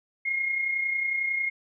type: tone pair together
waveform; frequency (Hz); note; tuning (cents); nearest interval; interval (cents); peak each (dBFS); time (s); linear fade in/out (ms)
sine; 2115 / 2146; C7 / C7; +18 / +43; unison; 25; -35 / -25; 0.25-1.5; 10
effects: none